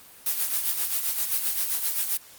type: noise with tremolo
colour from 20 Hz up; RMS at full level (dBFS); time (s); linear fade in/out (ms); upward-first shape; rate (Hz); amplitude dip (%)
blue; -24; 0.26-2.17; 2; sine; 7.6; 55
effects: white hiss -49 dBFS RMS until 2.38 s + Opus 32 kbps